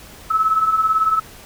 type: beating tone pair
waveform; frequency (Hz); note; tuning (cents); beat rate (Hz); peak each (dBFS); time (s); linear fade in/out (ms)
sine; 1285 / 1303; E6 / E6; -45 / -20; 18; -21 / -15; 0.3-1.2; 10
effects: pink hiss -41 dBFS RMS until 1.45 s